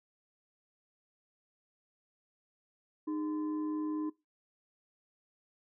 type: tone with frequency modulation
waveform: sine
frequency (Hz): 306.8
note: D#4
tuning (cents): -24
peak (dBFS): -32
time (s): 3.07-4.1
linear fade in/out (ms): 10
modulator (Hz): 718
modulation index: 0.35
effects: noise-tail reverb RT60 0.2 s tail -20 dB re dry